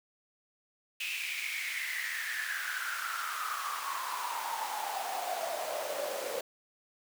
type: noise with high-pass filter sweep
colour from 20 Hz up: pink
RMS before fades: -36 dBFS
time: 1-6.41 s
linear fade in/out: 5 ms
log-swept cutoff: 2600 to 510 Hz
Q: 7.6
effects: none